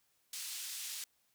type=band-pass noise; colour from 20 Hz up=pink; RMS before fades=-43 dBFS; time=0.33-1.04 s; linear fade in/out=2 ms; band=3900 to 14000 Hz; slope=12 dB/octave; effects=white hiss -75 dBFS RMS until 1.34 s